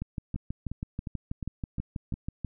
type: two click trains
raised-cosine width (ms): 5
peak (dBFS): -20 / -22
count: 16 / 6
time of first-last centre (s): 0.02-2.447 / 0.36-2.139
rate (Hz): 6.18 / 2.81
effects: none